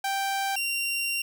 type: tone pair in turn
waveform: sawtooth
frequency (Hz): 784 / 2763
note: G5 / F7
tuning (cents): 0 / -19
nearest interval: octave + minor seventh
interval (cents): 2181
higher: second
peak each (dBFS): -22 / -23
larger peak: first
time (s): 0.04-0.56 / 0.56-1.22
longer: second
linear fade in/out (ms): 5
effects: none